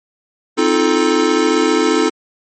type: chord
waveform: square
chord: F dominant seventh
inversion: second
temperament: just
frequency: 261.9 / 314.3 / 349.2 / 436.5 Hz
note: C4 / Eb4 / F4 / A4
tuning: +2 / +18 / 0 / -14 cents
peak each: -20 / -17 / -19 / -17 dBFS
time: 0.57-2.1 s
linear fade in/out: 20 ms
effects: MP3 32 kbps